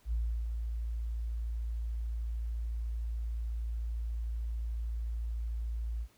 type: tone with ADSR envelope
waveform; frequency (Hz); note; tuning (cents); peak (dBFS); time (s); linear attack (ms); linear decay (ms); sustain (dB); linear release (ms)
sine; 56.8; A#1; -44; -27; 0.05-6.08; 72; 340; -5; 66
effects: tanh soft clip ceiling -25 dBFS + pink hiss -66 dBFS RMS until 6.17 s